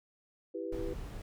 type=chord; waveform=sine; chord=E minor; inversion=none; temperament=equal; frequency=329.6 / 392 / 493.9 Hz; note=E4 / G4 / B4; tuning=0 / 0 / 0 cents; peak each=-40 dBFS; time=0.54-0.94 s; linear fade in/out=10 ms
type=noise; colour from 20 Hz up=brown; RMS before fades=-41 dBFS; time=0.72-1.22 s; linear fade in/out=5 ms
effects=none